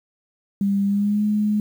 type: tone with pitch glide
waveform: sine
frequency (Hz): 199 to 210.1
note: G3 to G#3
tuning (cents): +26 to +20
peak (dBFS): -17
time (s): 0.61-1.6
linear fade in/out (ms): 2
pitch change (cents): +94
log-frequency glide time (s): 0.86-1.23
effects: 8-bit